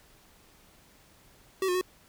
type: tone with pitch steps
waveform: square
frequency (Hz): 381.2 / 360.1 / 367.8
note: G4 / F#4 / F#4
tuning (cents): -48 / -47 / -10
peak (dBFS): -26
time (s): 1.62-1.812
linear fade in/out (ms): 2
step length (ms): 64
effects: pink hiss -59 dBFS RMS until 2.08 s